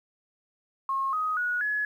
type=tone with pitch steps; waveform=sine; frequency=1080 / 1255 / 1458.4 / 1694.7 Hz; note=C#6 / D#6 / F#6 / G#6; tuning=-45 / +15 / -25 / +35 cents; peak=-25 dBFS; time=0.89-1.85 s; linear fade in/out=2 ms; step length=240 ms; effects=10-bit